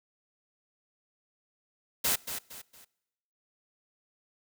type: noise with echo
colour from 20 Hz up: white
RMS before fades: -27 dBFS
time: 2.04-2.16 s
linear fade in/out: 10 ms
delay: 230 ms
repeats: 3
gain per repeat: -9 dB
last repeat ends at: 2.85 s
effects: noise-tail reverb RT60 1.0 s tail -24 dB re dry